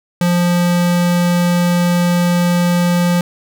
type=tone; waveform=square; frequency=175.3 Hz; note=F3; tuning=7 cents sharp; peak=-12 dBFS; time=0.21-3.21 s; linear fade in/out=2 ms; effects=none